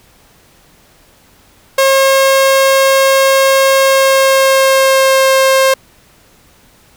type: tone with pitch glide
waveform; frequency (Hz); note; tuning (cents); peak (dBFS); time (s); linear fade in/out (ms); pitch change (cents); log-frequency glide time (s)
sawtooth; 539 to 532.2; C#5 to C5; -49 to +29; -3; 1.78-5.74; 5; -22; 3.78-5.32
effects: pink hiss -47 dBFS RMS until 6.96 s